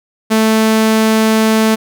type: tone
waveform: sawtooth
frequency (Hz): 220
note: A3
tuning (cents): 0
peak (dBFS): -5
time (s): 0.3-1.76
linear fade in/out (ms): 20
effects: none